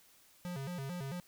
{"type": "tone with vibrato", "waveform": "square", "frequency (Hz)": 155.56, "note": "D#3", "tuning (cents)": 0, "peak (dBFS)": -39, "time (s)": [0.45, 1.2], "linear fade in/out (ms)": 0, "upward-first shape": "square", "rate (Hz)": 4.5, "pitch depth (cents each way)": 230, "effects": ["white hiss -64 dBFS RMS until 1.27 s"]}